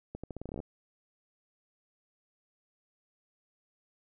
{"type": "accelerating click train", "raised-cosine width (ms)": 2, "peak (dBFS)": -26, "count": 13, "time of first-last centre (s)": [0.15, 0.602], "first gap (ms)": 86, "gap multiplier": 0.83, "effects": []}